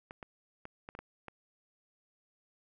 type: clicks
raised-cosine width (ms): 0.5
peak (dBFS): -29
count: 7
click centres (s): 0.109 / 0.228 / 0.654 / 0.889 / 0.951 / 0.99 / 1.283
effects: none